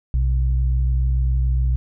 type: tone pair together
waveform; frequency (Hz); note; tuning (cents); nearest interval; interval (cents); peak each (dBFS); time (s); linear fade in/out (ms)
sine; 61.74 / 128.76; B1 / C3; 0 / -27; octave + minor second; 1273; -16 / -25; 0.14-1.76; 0
effects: none